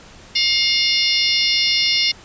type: harmonic tone with a mistuned harmonic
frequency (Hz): 711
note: F5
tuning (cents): +31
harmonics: 3 / 4 / 5 / 6 / 7 / 8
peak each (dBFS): -22 / -22 / -22 / -22 / -22 / -22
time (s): 0.35-2.12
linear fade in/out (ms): 10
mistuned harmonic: 8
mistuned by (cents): -58
effects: pink hiss -43 dBFS RMS until 2.24 s + resampled to 16000 Hz